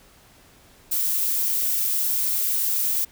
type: noise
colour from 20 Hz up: violet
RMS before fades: -23 dBFS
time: 0.91-3.05 s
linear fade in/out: 10 ms
effects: pink hiss -53 dBFS RMS until 3.11 s